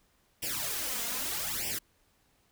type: noise with flanger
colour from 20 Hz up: white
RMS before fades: -34 dBFS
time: 0.42-1.79 s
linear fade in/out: 10 ms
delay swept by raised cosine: 0.37 to 4.27 ms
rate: 0.8 Hz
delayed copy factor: +1
effects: pink hiss -69 dBFS RMS until 2.51 s